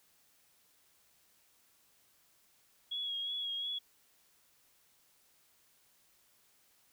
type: tone with vibrato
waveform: sine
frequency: 3322 Hz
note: G#7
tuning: in tune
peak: -35 dBFS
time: 2.91-3.79 s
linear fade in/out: 10 ms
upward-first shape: sine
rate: 2.8 Hz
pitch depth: 33 cents each way
effects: white hiss -69 dBFS RMS until 6.92 s